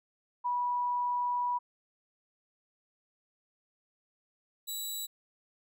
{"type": "tone pair in turn", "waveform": ["sine", "15% pulse"], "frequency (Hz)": [977, 3916], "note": ["B5", "B7"], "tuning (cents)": [-19, -15], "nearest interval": "2 octaves", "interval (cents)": 2404, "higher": "second", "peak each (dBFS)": [-28, -28], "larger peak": "neither", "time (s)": [[0.44, 1.59], [4.67, 5.07]], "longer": "first", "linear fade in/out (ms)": 20, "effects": []}